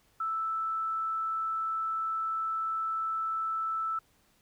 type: tone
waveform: sine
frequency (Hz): 1318.5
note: E6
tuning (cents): 0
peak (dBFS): -29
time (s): 0.2-3.99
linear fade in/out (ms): 5
effects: pink hiss -67 dBFS RMS until 4.41 s